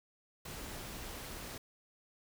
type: noise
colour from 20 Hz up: pink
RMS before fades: -45 dBFS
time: 0.45-1.58 s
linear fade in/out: 5 ms
effects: none